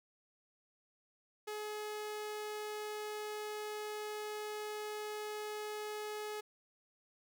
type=tone; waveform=sawtooth; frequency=423.3 Hz; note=G#4; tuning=33 cents sharp; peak=-36 dBFS; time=1.47-6.41 s; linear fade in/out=10 ms; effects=none